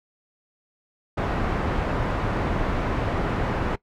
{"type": "low-pass noise", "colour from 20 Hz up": "pink", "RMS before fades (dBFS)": -25, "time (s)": [1.17, 3.76], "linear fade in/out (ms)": 10, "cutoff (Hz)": 1500, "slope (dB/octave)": 12, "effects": ["noise-tail reverb RT60 0.1 s tail -19 dB re dry"]}